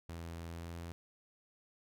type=tone with pitch glide; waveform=sawtooth; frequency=83.7 to 84.82 Hz; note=E2 to E2; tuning=+27 to +50 cents; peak=-39 dBFS; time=0.09-0.92 s; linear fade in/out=0 ms; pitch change=+23 cents; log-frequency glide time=0.47-0.77 s; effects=none